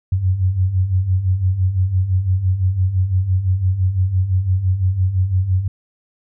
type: beating tone pair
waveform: sine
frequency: 89.2 / 95.1 Hz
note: F2 / F#2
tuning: +37 / +48 cents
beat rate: 5.9 Hz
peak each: -21 / -15 dBFS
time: 0.12-5.68 s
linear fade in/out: 5 ms
effects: none